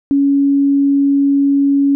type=tone; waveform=sine; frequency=279.5 Hz; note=C#4; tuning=14 cents sharp; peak=-9 dBFS; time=0.11-1.95 s; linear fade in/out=0 ms; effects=none